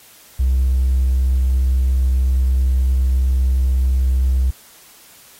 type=tone with tanh clipping; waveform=triangle; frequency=64.5 Hz; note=C2; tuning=24 cents flat; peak=-12 dBFS; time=0.39-4.51 s; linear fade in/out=10 ms; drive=1 dB; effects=white hiss -46 dBFS RMS until 5.39 s + AAC 48 kbps